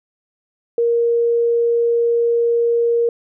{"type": "tone", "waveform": "sine", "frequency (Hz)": 468.9, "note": "A#4", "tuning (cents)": 10, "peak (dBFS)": -13, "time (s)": [0.78, 3.09], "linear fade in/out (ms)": 2, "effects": []}